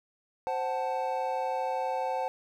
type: chord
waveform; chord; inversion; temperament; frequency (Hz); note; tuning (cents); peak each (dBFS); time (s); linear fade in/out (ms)
triangle; F# diminished; second; equal with one note detuned; 523.3 / 747.7 / 880; C5 / F#5 / A5; 0 / +18 / 0; -31; 0.47-2.28; 0
effects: none